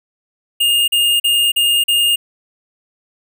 square tone bursts, 2830 Hz, F7, 22 cents sharp, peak -12 dBFS, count 5, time 0.6-2.16 s, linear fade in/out 10 ms, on 280 ms, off 40 ms, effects none

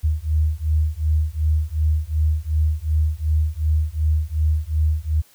sine beating tone pair, 76.1 / 78.8 Hz, D#2 / D#2, -38 / +23 cents, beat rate 2.7 Hz, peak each -20 dBFS, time 0.03-5.22 s, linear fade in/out 20 ms, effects white hiss -54 dBFS RMS until 5.34 s

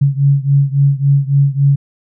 sine beating tone pair, 138.59 / 142.19 Hz, C#3 / C#3, 0 / +44 cents, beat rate 3.6 Hz, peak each -11 / -13 dBFS, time 0.01-1.76 s, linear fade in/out 10 ms, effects none

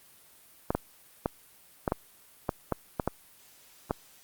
clicks, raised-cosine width 1 ms, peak -12 dBFS, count 10, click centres 0.705 / 0.75 / 1.259 / 1.878 / 1.921 / 2.492 / 2.723 / 2.998 / 3.076 / 3.909 s, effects white hiss -57 dBFS RMS until 4.23 s + Opus 32 kbps

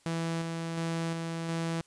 sawtooth tone with tremolo, 165.4 Hz, E3, 6 cents sharp, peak -26 dBFS, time 0.06-1.81 s, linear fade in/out 0 ms, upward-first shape square, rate 1.4 Hz, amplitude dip 30%, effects white hiss -64 dBFS RMS until 1.86 s + resampled to 22050 Hz

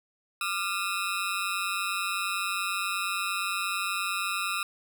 20% pulse ring-modulated tone, 1287 Hz, E6, 42 cents flat, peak -20 dBFS, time 0.41-4.63 s, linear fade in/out 2 ms, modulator 94.3 Hz, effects none

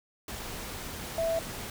sine tone in noise, 659 Hz, E5, 1 cent flat, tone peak -26 dBFS, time 1.18-1.39 s, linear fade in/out 2 ms, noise pink, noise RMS -39 dBFS, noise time 0.28-1.7 s, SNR +10 dB, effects none

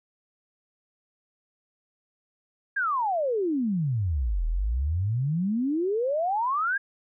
sine exponential two-way sweep, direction down then up, 1661.2 to 38.3 to 1661.2 Hz, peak -23 dBFS, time 2.76-6.78 s, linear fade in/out 10 ms, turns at 4.46 s, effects none

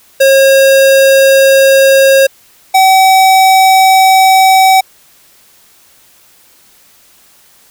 square tone pair in turn, 541 / 761.8 Hz, C#5 / G5, -42 / -50 cents, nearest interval tritone, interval 592 cents, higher second, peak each -4 dBFS, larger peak neither, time 0.2-2.27 / 2.74-4.81 s, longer neither, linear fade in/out 10 ms, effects white hiss -45 dBFS RMS until 7.7 s

